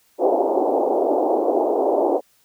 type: band-pass noise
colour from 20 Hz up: pink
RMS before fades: -19 dBFS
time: 0.18-2.21 s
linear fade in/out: 50 ms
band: 310 to 820 Hz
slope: 48 dB/octave
effects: white hiss -60 dBFS RMS until 2.44 s